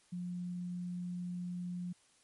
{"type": "tone", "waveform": "sine", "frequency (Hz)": 177.6, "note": "F3", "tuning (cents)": 29, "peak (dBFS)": -37, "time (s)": [0.12, 1.93], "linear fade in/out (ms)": 10, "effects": ["white hiss -68 dBFS RMS until 2.23 s", "MP3 48 kbps"]}